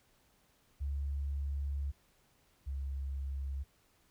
sine tone pair in turn, 70.2 / 68.32 Hz, C#2 / C#2, +22 / -25 cents, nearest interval unison, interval 47 cents, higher first, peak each -33 / -35 dBFS, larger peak first, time 0.8-1.92 / 2.66-3.64 s, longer first, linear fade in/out 20 ms, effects pink hiss -70 dBFS RMS until 4.1 s

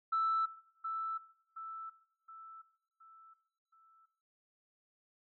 sine tone with echo, 1321 Hz, E6, 3 cents sharp, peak -28 dBFS, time 0.12-0.46 s, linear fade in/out 10 ms, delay 720 ms, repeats 5, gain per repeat -7 dB, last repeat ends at 4.06 s, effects noise-tail reverb RT60 1.0 s tail -20 dB re dry + tanh soft clip ceiling -25 dBFS

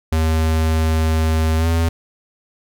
square tone with pitch glide, 79.8 to 82.81 Hz, D#2 to E2, +44 to +8 cents, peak -15 dBFS, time 0.12-1.89 s, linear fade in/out 5 ms, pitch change +64 cents, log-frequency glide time 1.57-1.67 s, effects none

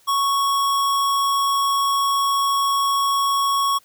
square tone, 1108.7 Hz, C#6, in tune, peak -18 dBFS, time 0.07-3.79 s, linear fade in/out 20 ms, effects white hiss -56 dBFS RMS until 3.84 s

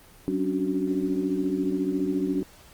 sine tone cluster, 188 / 276.8 / 291.1 / 372.9 Hz, F#3 / C#4 / D4 / F#4, +28 / -2 / -15 / +14 cents, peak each -31 / -29 / -27 / -30 dBFS, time 0.28-2.43 s, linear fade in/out 0 ms, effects pink hiss -52 dBFS RMS until 2.73 s + Opus 24 kbps

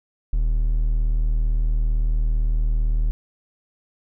triangle tone, 38.89 Hz, D#1, in tune, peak -15 dBFS, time 0.33-3.11 s, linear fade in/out 0 ms, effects none

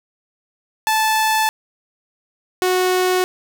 sawtooth tone pair in turn, 874 / 367.5 Hz, A5 / F#4, -12 / -12 cents, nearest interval octave + minor third, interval 1500 cents, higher first, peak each -11 dBFS, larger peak neither, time 0.87-1.49 / 2.62-3.24 s, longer neither, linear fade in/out 0 ms, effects none

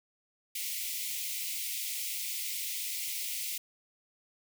white high-pass noise, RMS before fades -36 dBFS, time 0.55-3.58 s, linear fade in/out 5 ms, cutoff 2000 Hz, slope 96 dB/octave, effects none

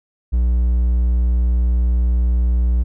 triangle tone, 60 Hz, B1, 49 cents flat, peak -11 dBFS, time 0.32-2.84 s, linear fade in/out 20 ms, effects none

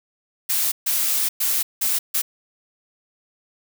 blue noise bursts at uneven times, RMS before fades -21 dBFS, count 5, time 0.49-0.72 / 0.86-1.29 / 1.4-1.63 / 1.81-1.99 / 2.14-2.22 s, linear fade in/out 10 ms, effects none

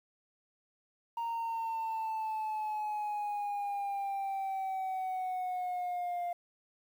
sine exponential sweep, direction down, 931 to 698.5 Hz, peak -30 dBFS, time 1.17-6.33 s, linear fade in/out 5 ms, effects tanh soft clip ceiling -32 dBFS + 10-bit

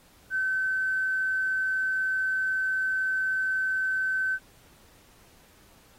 triangle tone with tanh clipping, 1532 Hz, G6, 40 cents flat, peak -24 dBFS, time 0.3-4.39 s, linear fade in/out 50 ms, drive 3 dB, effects pink hiss -58 dBFS RMS until 5.98 s + AAC 48 kbps

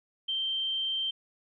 sine tone, 3136 Hz, G7, in tune, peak -28 dBFS, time 0.28-1.11 s, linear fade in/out 10 ms, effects none

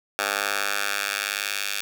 10% pulse tone with high-pass filter sweep, 101 Hz, G#2, 48 cents flat, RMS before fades -27 dBFS, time 0.19-1.81 s, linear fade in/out 0 ms, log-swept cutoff 1000 to 2500 Hz, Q 1.1, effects none

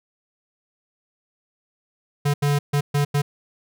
square tone bursts at uneven times, 144.1 Hz, D3, 33 cents flat, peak -18 dBFS, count 5, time 2.25-2.34 / 2.42-2.59 / 2.73-2.81 / 2.94-3.05 / 3.14-3.22 s, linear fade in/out 10 ms, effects none

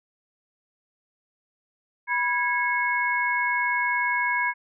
sine tone cluster, 981 / 1650 / 2187 Hz, B5 / G#6 / C#7, -12 / -12 / -24 cents, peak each -26 dBFS, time 2.07-4.54 s, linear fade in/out 50 ms, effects none

